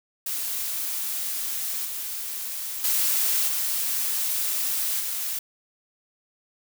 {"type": "noise with level steps", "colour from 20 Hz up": "blue", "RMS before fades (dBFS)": [-29, -32, -23, -26, -29], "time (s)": [0.26, 5.39], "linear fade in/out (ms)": 5, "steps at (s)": [1.85, 2.84, 3.48, 5], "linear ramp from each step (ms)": 2, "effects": []}